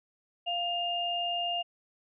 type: tone pair together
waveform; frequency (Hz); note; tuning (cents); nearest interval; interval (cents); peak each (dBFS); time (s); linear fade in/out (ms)
sine; 698.5 / 2817; F5 / F7; 0 / +14; 2 octaves; 2414; -32 / -31; 0.46-1.63; 20
effects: none